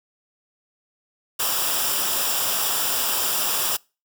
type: noise with comb filter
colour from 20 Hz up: white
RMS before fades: -23 dBFS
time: 1.39-3.77 s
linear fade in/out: 10 ms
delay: 0.47 ms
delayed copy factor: -0.65
effects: noise-tail reverb RT60 0.3 s tail -25 dB re dry